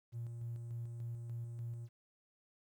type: tone with tremolo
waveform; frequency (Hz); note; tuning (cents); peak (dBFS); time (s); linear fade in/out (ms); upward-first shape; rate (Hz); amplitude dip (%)
triangle; 117.5; A#2; +14; -36; 0.12-1.89; 50; square; 3.4; 40
effects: tanh soft clip ceiling -36 dBFS + 12-bit